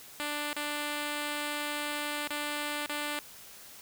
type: tone with dropouts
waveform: 5% pulse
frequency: 294.8 Hz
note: D4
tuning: 7 cents sharp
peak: -21 dBFS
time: 0.2-3.19 s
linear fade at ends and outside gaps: 0 ms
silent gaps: 0.53-0.564 / 2.276-2.306 / 2.86-2.895 s
effects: white hiss -50 dBFS RMS until 3.81 s